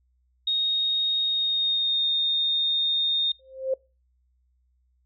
sine tone with pitch glide, 3729 to 3673 Hz, A#7 to A#7, 0 to -26 cents, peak -21 dBFS, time 0.47-3.32 s, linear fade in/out 5 ms, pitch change -26 cents, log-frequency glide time 1.23-2.08 s
sine tone with exponential growth, 527 Hz, C5, 12 cents sharp, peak -19 dBFS, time 3.39-3.74 s, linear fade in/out 5 ms, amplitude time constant 75 ms
effects noise-tail reverb RT60 0.3 s tail -24 dB re dry + added 62 Hz sine -64 dBFS peak until 5.05 s

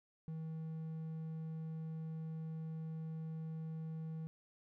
triangle tone, 160 Hz, D#3, 49 cents sharp, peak -39 dBFS, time 0.28-4.27 s, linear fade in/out 0 ms, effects none

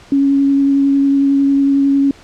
sine tone with vibrato, 277.2 Hz, C#4, in tune, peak -9 dBFS, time 0.12-2.11 s, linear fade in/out 2 ms, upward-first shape triangle, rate 11 Hz, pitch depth 13 cents each way, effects pink hiss -42 dBFS RMS until 2.23 s + low-pass 6000 Hz 12 dB/octave

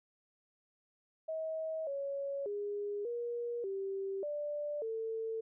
sine tone with pitch steps, 638 / 557 / 409.8 / 475.6 / 389.5 / 589 / 447.5 Hz, D#5 / C#5 / G#4 / A#4 / G4 / D5 / A4, +43 / +8 / -23 / +35 / -11 / +5 / +29 cents, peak -35 dBFS, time 1.28-5.41 s, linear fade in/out 10 ms, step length 590 ms, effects none

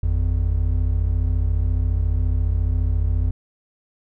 triangle tone pair together, 50.66 / 85.1 Hz, G#1 / F2, -42 / -44 cents, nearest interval major sixth, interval 898 cents, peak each -18 dBFS, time 0.03-3.31 s, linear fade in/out 5 ms, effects none

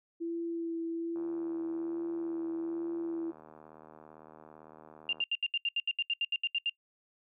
sine tone with vibrato, 333.9 Hz, E4, 22 cents sharp, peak -32 dBFS, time 0.2-3.32 s, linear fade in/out 20 ms, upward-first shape sine, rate 1.2 Hz, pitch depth 15 cents each way
click train, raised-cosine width 1 ms, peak -37 dBFS, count 316, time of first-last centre 1.16-5.209 s, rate 77.8 Hz
sine tone bursts, 2793 Hz, F7, 1 cent flat, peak -27 dBFS, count 15, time 5.09-6.696 s, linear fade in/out 2 ms, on 38 ms, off 74 ms
effects noise-tail reverb RT60 0.1 s tail -25 dB re dry + high-pass 200 Hz 12 dB/octave

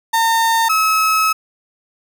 35% pulse tone pair in turn, 910 / 1288.5 Hz, A#5 / E6, -42 / -40 cents, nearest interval tritone, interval 602 cents, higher second, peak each -11 / -11 dBFS, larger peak neither, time 0.13-0.69 / 0.69-1.33 s, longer second, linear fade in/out 10 ms, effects none

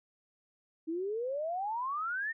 sine exponential sweep, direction up, 312.6 to 1864.7 Hz, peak -32 dBFS, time 0.87-2.33 s, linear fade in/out 20 ms, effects none

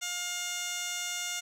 15% pulse tone with band-pass filter, 710 Hz, F5, 28 cents sharp, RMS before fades -35 dBFS, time 0.01-1.41 s, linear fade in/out 20 ms, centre 5600 Hz, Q 1.4, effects none

